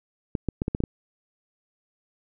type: clicks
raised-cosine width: 3 ms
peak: -12 dBFS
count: 7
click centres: 0.352 / 0.487 / 0.619 / 0.681 / 0.749 / 0.804 / 0.838 s
effects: none